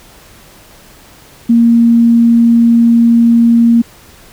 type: tone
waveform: sine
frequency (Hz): 233.1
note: A#3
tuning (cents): 0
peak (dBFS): -4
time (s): 1.49-3.82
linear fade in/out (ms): 10
effects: pink hiss -40 dBFS RMS until 4.32 s